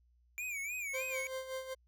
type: tone with vibrato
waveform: square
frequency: 2349 Hz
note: D7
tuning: in tune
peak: -38 dBFS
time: 0.38-1.27 s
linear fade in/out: 0 ms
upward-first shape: sine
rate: 3.3 Hz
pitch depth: 120 cents each way
type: tone with tremolo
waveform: 40% pulse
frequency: 523.3 Hz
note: C5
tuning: in tune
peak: -36 dBFS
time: 0.93-1.75 s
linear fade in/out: 20 ms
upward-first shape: sine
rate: 5.2 Hz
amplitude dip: 65%
effects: added 60 Hz sine -66 dBFS peak until 1.87 s